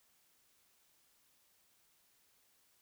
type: silence
effects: white hiss -72 dBFS RMS until 2.81 s